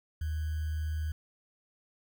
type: tone with sample-and-hold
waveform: sine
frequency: 77.78 Hz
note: D#2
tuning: in tune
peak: -30 dBFS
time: 0.21-1.12 s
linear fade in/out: 5 ms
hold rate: 1575 Hz
effects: none